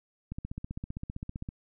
click train, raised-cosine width 5 ms, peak -24 dBFS, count 19, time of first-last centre 0.32-1.489 s, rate 15.4 Hz, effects none

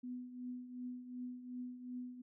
sine tone with tremolo, 248.8 Hz, B3, 13 cents sharp, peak -40 dBFS, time 0.03-2.22 s, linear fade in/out 10 ms, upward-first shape triangle, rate 2.7 Hz, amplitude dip 70%, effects none

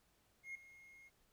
triangle tone with ADSR envelope, 2147 Hz, C7, 44 cents sharp, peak -40 dBFS, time 0.43-1.1 s, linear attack 120 ms, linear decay 4 ms, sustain -17 dB, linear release 30 ms, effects tanh soft clip ceiling -39 dBFS + pink hiss -75 dBFS RMS until 1.32 s

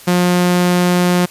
sawtooth tone, 178.1 Hz, F3, 34 cents sharp, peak -7 dBFS, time 0.07-1.26 s, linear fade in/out 10 ms, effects white hiss -39 dBFS RMS until 1.3 s + resampled to 32000 Hz

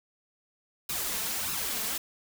white noise with flanger, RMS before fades -32 dBFS, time 0.89-1.98 s, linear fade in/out 5 ms, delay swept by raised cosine 0.75 to 4.65 ms, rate 1.6 Hz, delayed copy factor +0.6, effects none

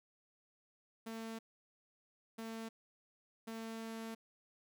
sawtooth tone bursts at uneven times, 225.1 Hz, A3, 40 cents sharp, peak -39 dBFS, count 3, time 1.06-1.39 / 2.38-2.69 / 3.47-4.15 s, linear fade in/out 10 ms, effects none

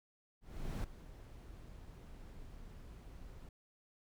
brown noise with ADSR envelope, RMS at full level -37 dBFS, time 0.41-3.49 s, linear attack 430 ms, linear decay 3 ms, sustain -15 dB, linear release 4 ms, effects none

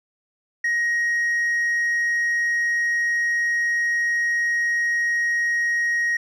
triangle tone with hard clipping, 1883 Hz, A#6, 17 cents sharp, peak -18 dBFS, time 0.64-6.17 s, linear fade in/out 5 ms, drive 1 dB, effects none

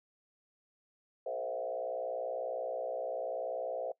sine tone with frequency modulation, 584 Hz, D5, 10 cents flat, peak -34 dBFS, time 1.26-3.92 s, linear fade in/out 5 ms, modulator 60.6 Hz, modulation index 2, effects noise-tail reverb RT60 0.1 s tail -20 dB re dry

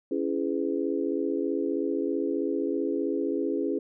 sine chord, C# minor seventh, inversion none, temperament just, 277.2 / 332.6 / 415.8 / 498.9 Hz, C#4 / E4 / G#4 / B4, 0 / +16 / +2 / +17 cents, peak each -30 / -30 / -30 / -35 dBFS, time 0.11-3.79 s, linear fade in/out 5 ms, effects none

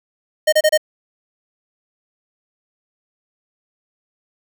square tone bursts, 617 Hz, D#5, 15 cents flat, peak -11 dBFS, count 4, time 0.47-0.777 s, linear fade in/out 10 ms, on 55 ms, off 29 ms, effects none

